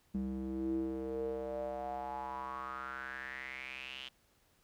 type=tone with band-pass filter sweep; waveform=square; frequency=65.41 Hz; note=C2; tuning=in tune; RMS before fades=-40 dBFS; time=0.14-4.09 s; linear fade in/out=10 ms; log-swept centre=220 to 3100 Hz; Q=6.7; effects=pink hiss -71 dBFS RMS until 4.63 s